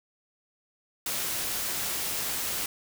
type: noise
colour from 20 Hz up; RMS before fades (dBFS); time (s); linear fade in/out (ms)
white; -31; 1.06-2.66; 2
effects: none